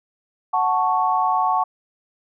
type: chord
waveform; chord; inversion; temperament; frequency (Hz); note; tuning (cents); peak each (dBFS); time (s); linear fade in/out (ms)
sine; F# minor; none; equal; 740 / 880 / 1108.7; F#5 / A5 / C#6; 0 / 0 / 0; -21; 0.53-1.64; 10
effects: none